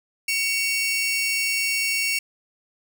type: tone pair together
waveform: sawtooth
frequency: 2241 / 2729 Hz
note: C#7 / F7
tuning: +18 / -41 cents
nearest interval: minor third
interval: 341 cents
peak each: -21 dBFS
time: 0.28-2.19 s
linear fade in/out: 5 ms
effects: none